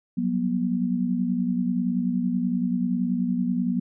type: tone cluster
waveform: sine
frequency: 183.4 / 193.9 / 241.7 Hz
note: F#3 / G3 / B3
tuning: -15 / -19 / -37 cents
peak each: -26 / -31 / -24 dBFS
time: 0.17-3.8 s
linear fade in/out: 10 ms
effects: none